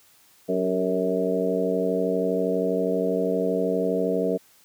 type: harmonic tone with a mistuned harmonic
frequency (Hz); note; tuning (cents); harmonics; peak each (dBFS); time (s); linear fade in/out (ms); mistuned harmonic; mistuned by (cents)
92.5; F#2; 0; 2 / 3 / 4 / 5 / 6 / 7; -29 / -29 / -30 / -25 / -31 / -29; 0.48-4.38; 20; 4; +60
effects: white hiss -57 dBFS RMS until 4.64 s + high-pass 60 Hz 12 dB/octave